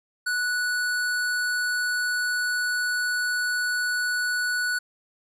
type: tone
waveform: square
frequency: 1476 Hz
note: F#6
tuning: 5 cents flat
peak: -24 dBFS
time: 0.26-4.79 s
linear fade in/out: 10 ms
effects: low-pass 12000 Hz 12 dB/octave + 11-bit